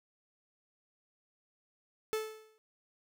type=tone with exponential decay; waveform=45% pulse; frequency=436 Hz; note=A4; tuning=16 cents flat; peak=-29 dBFS; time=2.13-2.58 s; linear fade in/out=0 ms; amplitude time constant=97 ms; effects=none